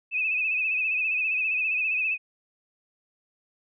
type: tone with vibrato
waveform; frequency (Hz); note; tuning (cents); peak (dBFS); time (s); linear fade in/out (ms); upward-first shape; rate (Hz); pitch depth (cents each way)
sine; 2557; D#7; +47; -23; 0.11-2.18; 50; sine; 15; 64
effects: none